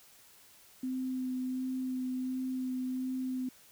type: tone with vibrato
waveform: sine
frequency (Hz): 256.9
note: C4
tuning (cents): -32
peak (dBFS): -32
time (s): 0.83-3.49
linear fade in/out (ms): 5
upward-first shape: sine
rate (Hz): 1.4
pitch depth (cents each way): 12
effects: white hiss -59 dBFS RMS until 3.71 s